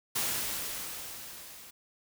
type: noise with level ramp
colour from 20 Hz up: white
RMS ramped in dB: -30 to -50 dBFS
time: 0.15-1.71 s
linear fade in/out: 10 ms
effects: none